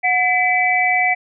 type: tone cluster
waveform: sine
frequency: 730 / 2004 / 2302 Hz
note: F#5 / B6 / D7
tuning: -24 / +25 / -35 cents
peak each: -18 dBFS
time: 0.03-1.15 s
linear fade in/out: 20 ms
effects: none